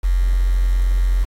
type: tone with quantisation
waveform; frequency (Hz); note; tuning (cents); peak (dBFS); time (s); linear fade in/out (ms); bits
sine; 45; F#1; -47; -13; 0.03-1.25; 20; 6
effects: AAC 64 kbps